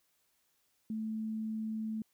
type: tone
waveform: sine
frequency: 219.2 Hz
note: A3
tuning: 6 cents flat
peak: -34 dBFS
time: 0.9-2.02 s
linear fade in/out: 2 ms
effects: white hiss -75 dBFS RMS until 2.13 s